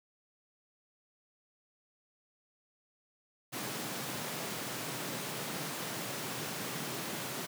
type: high-pass noise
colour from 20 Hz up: pink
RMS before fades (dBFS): -39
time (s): 3.52-7.47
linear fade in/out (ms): 20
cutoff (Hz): 120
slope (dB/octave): 48
effects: none